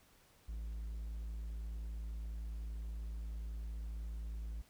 triangle tone, 55 Hz, A1, in tune, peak -38 dBFS, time 0.48-4.62 s, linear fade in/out 10 ms, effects pink hiss -67 dBFS RMS until 4.69 s

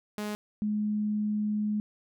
sawtooth / sine tone pair in turn, 209.4 / 210.6 Hz, G#3 / G#3, +15 / +24 cents, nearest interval unison, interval 9 cents, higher second, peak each -28 / -26 dBFS, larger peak second, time 0.18-0.35 / 0.62-1.8 s, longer second, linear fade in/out 0 ms, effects none

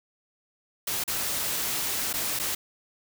white noise with dropouts, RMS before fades -29 dBFS, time 0.87-2.55 s, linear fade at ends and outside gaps 5 ms, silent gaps 1.039-1.077 / 2.13-2.137 / 2.391-2.396 s, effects none

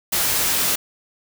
white noise, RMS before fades -20 dBFS, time 0.12-0.76 s, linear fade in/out 10 ms, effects none

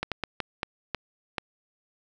slowing click train, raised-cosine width 0.3 ms, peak -12 dBFS, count 7, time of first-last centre 0.03-1.382 s, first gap 87 ms, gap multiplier 1.38, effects none

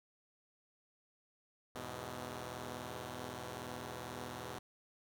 5% pulse chord, E major, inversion none, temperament equal with one note detuned, 82.41 / 103.83 / 124.62 Hz, E2 / G#2 / B2, 0 / 0 / +16 cents, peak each -38 / -38 / -34 dBFS, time 1.75-4.59 s, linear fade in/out 5 ms, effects none

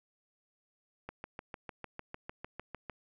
click train, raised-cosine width 0.5 ms, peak -26 dBFS, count 13, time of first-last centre 1.09-2.897 s, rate 6.64 Hz, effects none

